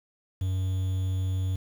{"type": "tone with quantisation", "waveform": "triangle", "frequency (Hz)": 93.7, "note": "F#2", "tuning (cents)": 22, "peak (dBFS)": -23, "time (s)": [0.41, 1.56], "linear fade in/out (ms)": 5, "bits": 8, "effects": []}